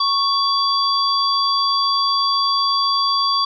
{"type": "tone cluster", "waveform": "sine", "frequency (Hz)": [1106, 3402, 4706], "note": ["C#6", "G#7", "D8"], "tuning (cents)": [-4, 41, 3], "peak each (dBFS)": [-18, -24, -19], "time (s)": [0, 3.45], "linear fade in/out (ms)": 5, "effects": []}